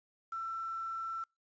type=tone with quantisation; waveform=sine; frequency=1339 Hz; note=E6; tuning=27 cents sharp; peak=-36 dBFS; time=0.32-1.24 s; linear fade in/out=5 ms; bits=9; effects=noise-tail reverb RT60 0.2 s tail -26 dB re dry + resampled to 16000 Hz